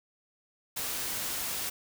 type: noise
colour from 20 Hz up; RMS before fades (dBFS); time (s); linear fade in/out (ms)
white; -34; 0.76-1.7; 10
effects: none